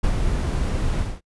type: noise with ADSR envelope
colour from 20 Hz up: brown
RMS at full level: -19 dBFS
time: 0.03-1.21 s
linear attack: 13 ms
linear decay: 67 ms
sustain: -3 dB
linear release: 210 ms
effects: noise-tail reverb RT60 0.1 s tail -24 dB re dry + resampled to 24000 Hz